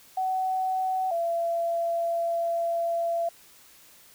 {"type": "tone pair in turn", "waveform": "sine", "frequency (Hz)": [752, 676.7], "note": ["F#5", "E5"], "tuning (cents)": [28, 45], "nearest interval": "major second", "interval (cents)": 183, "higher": "first", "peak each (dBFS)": -24, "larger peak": "neither", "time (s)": [[0.17, 1.11], [1.11, 3.29]], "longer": "second", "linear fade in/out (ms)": 5, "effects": ["white hiss -54 dBFS RMS until 4.14 s"]}